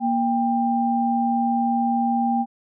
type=tone pair together; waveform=sine; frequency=235.8 / 793.1 Hz; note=A#3 / G5; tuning=+20 / +20 cents; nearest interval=octave + major sixth; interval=2100 cents; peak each=-21 dBFS; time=0-2.46 s; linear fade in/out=50 ms; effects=none